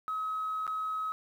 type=tone with dropouts; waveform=sine; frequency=1277 Hz; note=D#6; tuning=45 cents sharp; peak=-30 dBFS; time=0.08-1.12 s; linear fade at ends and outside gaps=0 ms; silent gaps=0.667-0.677 s; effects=tanh soft clip ceiling -26 dBFS + 10-bit